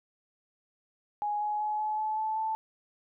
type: tone with pitch steps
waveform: sine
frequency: 832 / 839.7 / 847.5 / 855.4 / 863.3 / 871.3 / 879.4 Hz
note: G#5 / G#5 / G#5 / A5 / A5 / A5 / A5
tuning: +3 / +19 / +35 / -49 / -33 / -17 / -1 cents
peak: -28 dBFS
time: 1.22-2.55 s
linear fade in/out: 0 ms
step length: 190 ms
effects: none